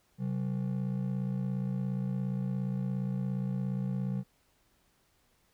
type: ring-modulated tone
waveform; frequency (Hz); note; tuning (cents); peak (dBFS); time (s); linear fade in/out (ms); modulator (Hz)
triangle; 161.2; E3; -38; -25; 0.18-4.24; 50; 28.6
effects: pink hiss -70 dBFS RMS until 5.53 s